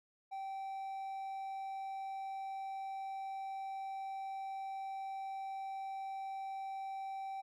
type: tone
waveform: triangle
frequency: 776 Hz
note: G5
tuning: 18 cents flat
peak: -38 dBFS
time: 0.31-7.42 s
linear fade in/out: 20 ms
effects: none